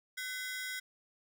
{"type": "ring-modulated tone", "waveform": "sawtooth", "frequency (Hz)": 1773, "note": "A6", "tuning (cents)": 13, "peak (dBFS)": -31, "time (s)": [0.17, 0.8], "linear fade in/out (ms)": 10, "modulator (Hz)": 260, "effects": []}